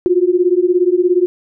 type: beating tone pair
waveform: sine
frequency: 350 / 367 Hz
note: F4 / F#4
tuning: +4 / -14 cents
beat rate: 17 Hz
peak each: -13 dBFS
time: 0.06-1.26 s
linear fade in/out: 0 ms
effects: none